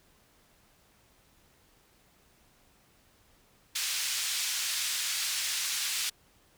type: band-pass noise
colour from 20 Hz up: white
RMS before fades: -32 dBFS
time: 3.75-6.1 s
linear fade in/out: 10 ms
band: 2100 to 7300 Hz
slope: 12 dB/octave
effects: pink hiss -64 dBFS RMS until 6.57 s